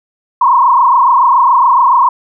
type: tone with frequency modulation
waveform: sine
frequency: 1016 Hz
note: B5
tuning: 49 cents sharp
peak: -5 dBFS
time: 0.41-2.09 s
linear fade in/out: 5 ms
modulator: 27.1 Hz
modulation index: 3
effects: none